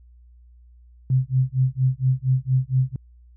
sine tone with tremolo, 130.1 Hz, C3, 9 cents flat, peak -14 dBFS, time 1.1-2.96 s, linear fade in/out 2 ms, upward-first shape sine, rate 4.3 Hz, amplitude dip 100%, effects added 60 Hz sine -47 dBFS peak until 3.36 s

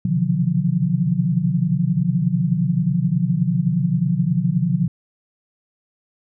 sine tone cluster, 128.1 / 135.8 / 151.5 / 168.1 / 179.4 Hz, C3 / C#3 / D#3 / E3 / F3, -36 / -35 / -46 / +34 / +47 cents, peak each -24 / -29 / -22 / -23 / -20 dBFS, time 0.05-4.88 s, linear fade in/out 5 ms, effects none

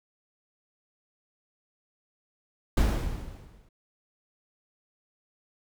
brown noise with exponential decay, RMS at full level -19 dBFS, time 2.77-3.69 s, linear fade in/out 5 ms, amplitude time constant 200 ms, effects none

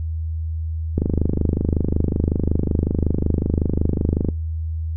click train, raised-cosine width 3 ms, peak -6 dBFS, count 85, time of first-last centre 0.98-4.287 s, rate 25.4 Hz, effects noise-tail reverb RT60 0.3 s tail -24 dB re dry + added 80 Hz sine -22 dBFS peak until 4.96 s

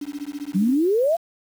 sine tone with tremolo, 288.7 Hz, D4, 30 cents flat, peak -25 dBFS, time 0.01-0.75 s, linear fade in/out 5 ms, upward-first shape sine, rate 15 Hz, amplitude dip 90%
sine exponential sweep, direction up, 177.6 to 707 Hz, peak -16 dBFS, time 0.54-1.17 s, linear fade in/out 20 ms
effects 7-bit

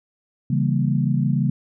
sine chord, C# diminished seventh, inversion none, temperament equal, 138.59 / 164.81 / 196 / 233.1 Hz, C#3 / E3 / G3 / Bb3, 0 / 0 / 0 / 0 cents, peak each -20 / -24 / -24 / -25 dBFS, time 0.5-1.5 s, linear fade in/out 5 ms, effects none

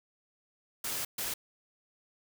white noise bursts at uneven times, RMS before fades -35 dBFS, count 2, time 0.84-1.05 / 1.18-1.34 s, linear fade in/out 5 ms, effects none

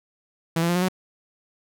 sawtooth tone with pitch steps, 164.81 / 169.74 / 174.81 / 180.04 / 185.42 Hz, E3 / F3 / F3 / F#3 / F#3, 0 / -49 / +2 / -47 / +4 cents, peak -16 dBFS, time 0.56-0.885 s, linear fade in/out 5 ms, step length 65 ms, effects none

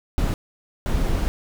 brown noise bursts at uneven times, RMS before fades -21 dBFS, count 2, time 0.18-0.34 / 0.86-1.28 s, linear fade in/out 0 ms, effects none

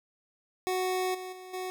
25% pulse tone with level steps, 370 Hz, F#4, in tune, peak -24 / -34 / -40 / -30 dBFS, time 0.67-1.7 s, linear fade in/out 0 ms, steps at 1.14 / 1.32 / 1.53 s, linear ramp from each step 10 ms, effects none

